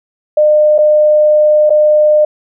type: tone with dropouts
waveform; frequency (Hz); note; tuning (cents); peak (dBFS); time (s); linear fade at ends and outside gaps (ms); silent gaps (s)
sine; 605; D#5; -49; -5; 0.37-2.25; 5; 0.781-0.786 / 1.696-1.703
effects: none